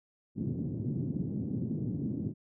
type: band-pass noise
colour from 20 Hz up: pink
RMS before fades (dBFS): -34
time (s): 0.35-2.34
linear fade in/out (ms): 50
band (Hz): 120 to 280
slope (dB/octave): 24
effects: none